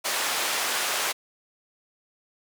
pink band-pass noise, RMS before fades -27 dBFS, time 0.04-1.13 s, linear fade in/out 20 ms, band 740 to 13000 Hz, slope 12 dB/octave, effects none

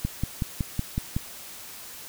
click train, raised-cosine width 5 ms, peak -13 dBFS, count 7, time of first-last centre 0.05-1.165 s, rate 5.38 Hz, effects white hiss -42 dBFS RMS until 2.08 s

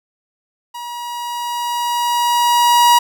45% pulse tone with level ramp, 959 Hz, A#5, 49 cents sharp, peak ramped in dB -27 to -7 dBFS, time 0.74-2.99 s, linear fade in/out 10 ms, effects none

